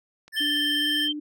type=click train; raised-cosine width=0.2 ms; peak=-31 dBFS; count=3; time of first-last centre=0.28-0.565 s; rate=7.02 Hz
type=tone with vibrato; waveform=square; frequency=1760 Hz; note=A6; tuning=in tune; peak=-29 dBFS; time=0.32-1.09 s; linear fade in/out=50 ms; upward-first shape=sine; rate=20 Hz; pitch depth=28 cents each way
type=tone; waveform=sine; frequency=3136 Hz; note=G7; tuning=in tune; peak=-23 dBFS; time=0.36-1.13 s; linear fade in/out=20 ms
type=tone with pitch glide; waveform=sine; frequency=293.7 to 298.1 Hz; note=D4 to D4; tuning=0 to +26 cents; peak=-30 dBFS; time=0.4-1.2 s; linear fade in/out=10 ms; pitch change=+26 cents; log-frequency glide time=0.78-0.87 s
effects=none